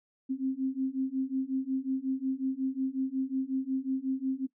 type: beating tone pair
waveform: sine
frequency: 261.6 / 267.1 Hz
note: C4 / C4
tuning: 0 / +36 cents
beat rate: 5.5 Hz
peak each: -32 / -31 dBFS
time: 0.29-4.47 s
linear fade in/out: 20 ms
effects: noise-tail reverb RT60 0.1 s tail -18 dB re dry